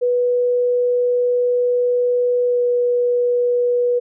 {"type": "tone with pitch glide", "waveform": "sine", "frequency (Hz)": [490.6, 487.2], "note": ["B4", "B4"], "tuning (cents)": [-12, -24], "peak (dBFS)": -14, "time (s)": [0.01, 4], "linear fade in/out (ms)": 20, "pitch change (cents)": -12, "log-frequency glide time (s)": [2.46, 2.6], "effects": []}